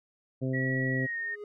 harmonic tone, 130.8 Hz, C3, in tune, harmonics 1 / 2 / 3 / 4 / 5, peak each -30 / -32 / -38 / -38 / -46 dBFS, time 0.41-1.07 s, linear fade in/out 20 ms
sine tone with pitch glide, 1930 to 1841.8 Hz, B6 to A#6, -40 to -21 cents, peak -31 dBFS, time 0.53-1.36 s, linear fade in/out 20 ms, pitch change -81 cents, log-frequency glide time 0.96-1.18 s
triangle tone with exponential growth, 415.3 Hz, G#4, in tune, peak -34 dBFS, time 1.08-1.44 s, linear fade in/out 2 ms, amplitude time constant 77 ms
effects none

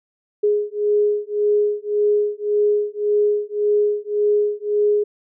sine beating tone pair, 415.3 / 417.1 Hz, G#4 / G#4, 0 / +7 cents, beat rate 1.8 Hz, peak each -19 dBFS, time 0.43-5.04 s, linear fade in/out 10 ms, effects none

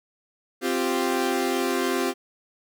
sawtooth chord, C suspended fourth, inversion none, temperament equal, 261.6 / 349.2 / 392 Hz, C4 / F4 / G4, 0 / 0 / 0 cents, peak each -23 dBFS, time 0.61-2.14 s, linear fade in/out 50 ms, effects none

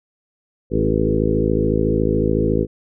harmonic tone with a mistuned harmonic, 53.9 Hz, A1, 35 cents flat, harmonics 1 / 2 / 3 / 4 / 5 / 6 / 7 / 8 / 9, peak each -24 / -24 / -24 / -24 / -24 / -24 / -24 / -24 / -24 dBFS, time 0.7-2.67 s, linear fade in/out 50 ms, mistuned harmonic 7, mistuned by +17 cents, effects none

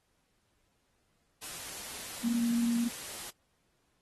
sine tone in noise, 234.9 Hz, A#3, 13 cents sharp, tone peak -26 dBFS, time 2.23-2.89 s, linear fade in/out 20 ms, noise white, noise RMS -42 dBFS, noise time 1.41-3.31 s, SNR +13 dB, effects pink hiss -75 dBFS RMS until 4.01 s + AAC 32 kbps

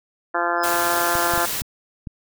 harmonic tone, 172.5 Hz, F3, 21 cents flat, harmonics 2 / 3 / 4 / 5 / 6 / 7 / 8 / 9 / 10, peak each -29 / -30 / -25 / -28 / -27 / -30 / -26 / -30 / -30 dBFS, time 0.34-1.46 s, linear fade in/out 10 ms
sine tone with exponential growth, 5110 Hz, D#8, 45 cents sharp, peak -26 dBFS, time 0.56-0.64 s, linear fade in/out 0 ms, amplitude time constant 17 ms
white noise, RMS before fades -26 dBFS, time 0.63-1.62 s, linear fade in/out 10 ms
clicks, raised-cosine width 5 ms, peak -19 dBFS, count 5, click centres 1.154 / 1.337 / 1.377 / 1.618 / 2.072 s
effects none

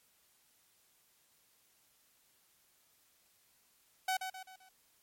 sawtooth tone with echo, 753 Hz, F#5, 30 cents sharp, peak -27 dBFS, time 4.08-4.17 s, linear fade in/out 5 ms, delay 130 ms, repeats 4, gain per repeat -7 dB, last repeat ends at 4.69 s, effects white hiss -70 dBFS RMS until 5.02 s + MP3 64 kbps

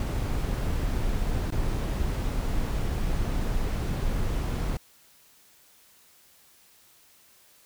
brown noise with dropouts, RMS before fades -27 dBFS, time 0-4.77 s, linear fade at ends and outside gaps 2 ms, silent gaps 1.505-1.522 s, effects white hiss -58 dBFS RMS until 7.65 s

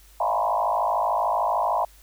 sine tone with frequency modulation, 830.6 Hz, G#5, in tune, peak -20 dBFS, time 0.2-1.85 s, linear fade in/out 5 ms, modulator 53.3 Hz, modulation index 3.9, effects added 50 Hz sine -51 dBFS peak until 2.02 s + white hiss -55 dBFS RMS until 2.02 s

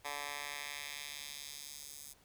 10% pulse tone with high-pass filter sweep, 144.3 Hz, D3, 30 cents flat, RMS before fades -45 dBFS, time 0.04-2.14 s, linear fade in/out 20 ms, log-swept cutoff 1000 to 7900 Hz, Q 0.98, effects pink hiss -66 dBFS RMS until 2.24 s

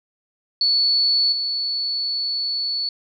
sine tone with level steps, 4435 Hz, C#8, in tune, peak -15 / -21 dBFS, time 0.61-2.89 s, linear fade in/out 2 ms, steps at 1.32 s, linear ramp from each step 5 ms, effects none

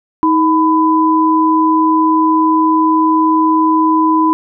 sine tone pair together, 316.9 / 1000.3 Hz, D#4 / B5, +32 / +22 cents, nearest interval octave + minor sixth, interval 1990 cents, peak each -11 dBFS, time 0.23-4.33 s, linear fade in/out 0 ms, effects none

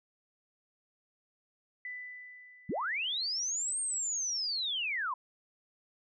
sine tone with exponential decay, 1992 Hz, B6, 14 cents sharp, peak -37 dBFS, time 1.85-3.65 s, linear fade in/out 2 ms, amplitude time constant 390 ms
sine linear two-way sweep, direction up then down, 125.7 to 8690 to 955 Hz, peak -31 dBFS, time 2.69-5.14 s, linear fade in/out 5 ms, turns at 3.8 s
effects none

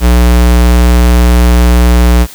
square tone, 60.3 Hz, B1, 41 cents flat, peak -4 dBFS, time 0-2.27 s, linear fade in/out 50 ms, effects white hiss -31 dBFS RMS until 2.34 s

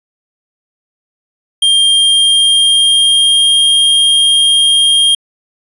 square tone with pitch glide, 3200 to 3222 Hz, G7 to G7, +35 to +47 cents, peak -7 dBFS, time 1.62-5.15 s, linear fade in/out 5 ms, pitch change +12 cents, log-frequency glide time 1.82-3.57 s, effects resampled to 24000 Hz

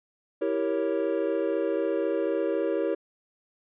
triangle chord, E diminished seventh, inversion none, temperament equal with one note detuned, 328.1 / 392 / 466.2 / 554.4 Hz, E4 / G4 / Bb4 / Db5, -8 / 0 / 0 / 0 cents, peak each -28 dBFS, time 0.41-2.95 s, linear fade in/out 10 ms, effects resampled to 8000 Hz

